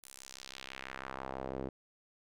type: tone with band-pass filter sweep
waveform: sawtooth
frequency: 66.1 Hz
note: C2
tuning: 18 cents sharp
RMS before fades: -44 dBFS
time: 0.03-1.69 s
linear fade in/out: 5 ms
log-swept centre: 11000 to 370 Hz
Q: 1.4
effects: none